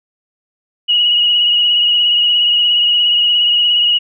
sine tone with vibrato, 2900 Hz, F#7, 35 cents flat, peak -9 dBFS, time 0.88-3.99 s, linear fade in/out 20 ms, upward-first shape triangle, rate 17 Hz, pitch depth 34 cents each way, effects none

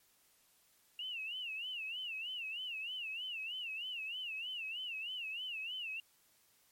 sine tone with vibrato, 2792 Hz, F7, 1 cent flat, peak -39 dBFS, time 0.99-6 s, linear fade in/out 2 ms, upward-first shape sine, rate 3.2 Hz, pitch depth 160 cents each way, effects white hiss -70 dBFS RMS until 6.71 s + MP3 64 kbps

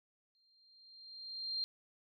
sine tone with exponential growth, 4186 Hz, C8, in tune, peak -33 dBFS, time 0.35-1.64 s, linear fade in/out 0 ms, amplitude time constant 280 ms, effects none

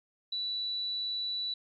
sine tone, 3951 Hz, B7, in tune, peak -31 dBFS, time 0.32-1.54 s, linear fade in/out 5 ms, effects MP3 64 kbps

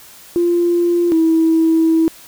sine tone pair in turn, 346.2 / 324.6 Hz, F4 / E4, -15 / -27 cents, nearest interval minor second, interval 112 cents, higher first, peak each -11 / -9 dBFS, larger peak second, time 0.36-1.12 / 1.12-2.08 s, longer second, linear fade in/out 0 ms, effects tanh soft clip ceiling -5 dBFS + white hiss -41 dBFS RMS until 2.27 s

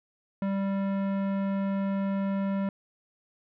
sine tone with tanh clipping, 196 Hz, G3, in tune, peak -28 dBFS, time 0.42-2.69 s, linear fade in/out 2 ms, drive 17 dB, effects none

